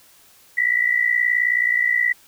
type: tone pair together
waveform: sine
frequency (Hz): 1933.1 / 1992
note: B6 / B6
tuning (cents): -38 / +14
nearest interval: minor second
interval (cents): 52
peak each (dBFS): -19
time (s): 0.57-2.13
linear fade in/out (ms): 10
effects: white hiss -52 dBFS RMS until 2.27 s